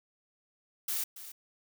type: noise with echo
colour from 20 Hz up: blue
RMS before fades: -33 dBFS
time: 0.88-1.04 s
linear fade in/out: 5 ms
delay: 280 ms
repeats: 1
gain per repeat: -13 dB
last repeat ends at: 1.32 s
effects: none